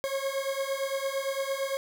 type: beating tone pair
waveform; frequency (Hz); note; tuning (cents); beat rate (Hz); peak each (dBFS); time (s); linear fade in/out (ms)
40% pulse; 540 / 548.8; C#5 / C#5; -45 / -17; 8.8; -31; 0.04-1.77; 0
effects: none